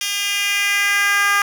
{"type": "tone with high-pass filter sweep", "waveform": "10% pulse", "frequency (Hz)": 404.3, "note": "G#4", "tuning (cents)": -46, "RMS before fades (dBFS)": -18, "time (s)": [0.01, 1.42], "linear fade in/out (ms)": 2, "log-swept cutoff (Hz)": [3500, 1300], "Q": 2.2, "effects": []}